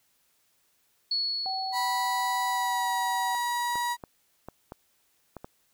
sine tone with exponential decay, 4385 Hz, C#8, 20 cents flat, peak -24 dBFS, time 1.11-3.51 s, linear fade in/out 5 ms, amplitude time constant 520 ms
sine tone, 762 Hz, G5, 49 cents flat, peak -31 dBFS, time 1.46-3.35 s, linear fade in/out 0 ms
35% pulse tone with pitch glide, 979 to 961.6 Hz, B5 to B5, -15 to -46 cents, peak -25 dBFS, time 1.72-3.97 s, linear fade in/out 50 ms, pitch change -31 cents, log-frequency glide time 2.49-2.91 s
clicks, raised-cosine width 1 ms, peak -25 dBFS, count 6, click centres 3.756 / 4.038 / 4.486 / 4.721 / 5.367 / 5.445 s
effects white hiss -69 dBFS RMS until 5.73 s

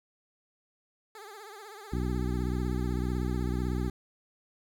15% pulse tone with vibrato, 416.2 Hz, G#4, 4 cents sharp, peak -38 dBFS, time 1.15-3.9 s, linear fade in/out 2 ms, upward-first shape triangle, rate 16 Hz, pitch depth 140 cents each way
harmonic tone, 61.74 Hz, B1, in tune, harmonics 1 / 2 / 3 / 4 / 5 / 6, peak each -31 / -34 / -36 / -37 / -38 / -39 dBFS, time 1.92-3.9 s, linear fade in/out 10 ms
effects none

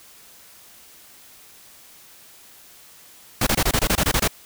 pink noise bursts, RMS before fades -19 dBFS, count 11, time 3.41-4.278 s, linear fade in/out 5 ms, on 58 ms, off 23 ms, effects white hiss -48 dBFS RMS until 4.45 s

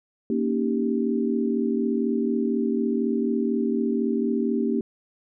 sine chord, Eb dominant seventh, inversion second, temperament equal, 233.1 / 277.2 / 311.1 / 392 Hz, Bb3 / Db4 / Eb4 / G4, 0 / 0 / 0 / 0 cents, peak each -24 / -28 / -30 / -27 dBFS, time 0.3-4.81 s, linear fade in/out 2 ms, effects none

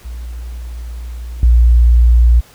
sine tone with level steps, 59.1 Hz, A#1, 24 cents sharp, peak -23 / -4 dBFS, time 0.04-2.41 s, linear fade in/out 20 ms, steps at 1.43 s, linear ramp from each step 2 ms, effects tanh soft clip ceiling 0 dBFS + pink hiss -44 dBFS RMS until 2.54 s

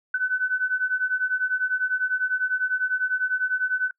sine beating tone pair, 1500 / 1510 Hz, F#6 / F#6, +23 / +35 cents, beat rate 10 Hz, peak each -26 / -24 dBFS, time 0.14-3.91 s, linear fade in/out 5 ms, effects noise-tail reverb RT60 0.1 s tail -25 dB re dry

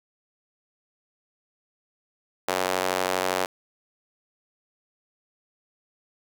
sawtooth tone with high-pass filter, 92.5 Hz, F#2, in tune, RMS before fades -26 dBFS, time 2.48-3.46 s, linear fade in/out 5 ms, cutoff 570 Hz, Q 1.2, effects none

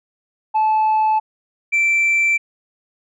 sine tone pair in turn, 868 / 2340 Hz, A5 / D7, -24 / -7 cents, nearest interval octave + perfect fourth, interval 1717 cents, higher second, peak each -11 dBFS, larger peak neither, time 0.54-1.2 / 1.72-2.38 s, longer neither, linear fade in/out 20 ms, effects tanh soft clip ceiling -12 dBFS

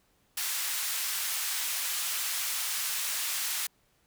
white band-pass noise, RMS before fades -32 dBFS, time 0.37-3.67 s, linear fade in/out 5 ms, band 1200 to 16000 Hz, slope 12 dB/octave, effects pink hiss -69 dBFS RMS until 4.06 s

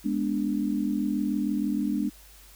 sine chord, G# diminished, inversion none, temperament equal, 207.7 / 246.9 / 293.7 Hz, G#3 / B3 / D4, 0 / 0 / 0 cents, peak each -28 / -30 / -28 dBFS, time 0.04-2.1 s, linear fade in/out 20 ms, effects added 50 Hz sine -52 dBFS peak until 2.55 s + white hiss -53 dBFS RMS until 2.55 s

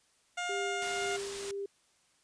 15% pulse tone, 709 Hz, F5, 26 cents sharp, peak -27 dBFS, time 0.37-1.17 s, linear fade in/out 10 ms
sine tone with tremolo, 398.1 Hz, G4, 27 cents sharp, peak -34 dBFS, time 0.49-1.66 s, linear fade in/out 5 ms, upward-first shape sine, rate 2 Hz, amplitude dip 50%
white low-pass noise, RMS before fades -44 dBFS, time 0.82-1.51 s, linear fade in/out 0 ms, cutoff 9200 Hz, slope 24 dB/octave
effects white hiss -69 dBFS RMS until 2.23 s + resampled to 22050 Hz

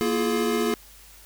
square tone cluster, 235.5 / 342.9 / 357.7 / 422.8 Hz, A#3 / F4 / F4 / G#4, +18 / -32 / +41 / +31 cents, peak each -27 / -29 / -35 / -26 dBFS, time 0.01-0.74 s, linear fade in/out 0 ms, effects added 50 Hz sine -52 dBFS peak until 1.25 s + white hiss -50 dBFS RMS until 1.25 s

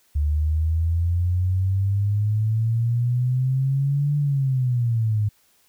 sine exponential two-way sweep, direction up then down, 73 to 146.83 to 103.4 Hz, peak -18 dBFS, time 0.15-5.29 s, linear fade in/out 10 ms, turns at 4.17 s, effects white hiss -61 dBFS RMS until 5.68 s

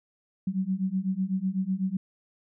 sine beating tone pair, 185 / 193 Hz, F#3 / G3, 0 / -27 cents, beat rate 8 Hz, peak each -29 / -28 dBFS, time 0.47-1.97 s, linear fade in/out 5 ms, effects none

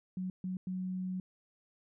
sine tone bursts at uneven times, 185 Hz, F#3, in tune, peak -34 dBFS, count 3, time 0.17-0.3 / 0.44-0.57 / 0.67-1.2 s, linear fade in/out 2 ms, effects none

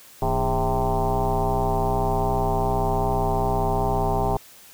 sine tone with frequency modulation, 405.6 Hz, G#4, 41 cents flat, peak -19 dBFS, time 0.22-4.37 s, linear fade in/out 2 ms, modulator 125 Hz, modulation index 4.2, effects white hiss -48 dBFS RMS until 4.73 s

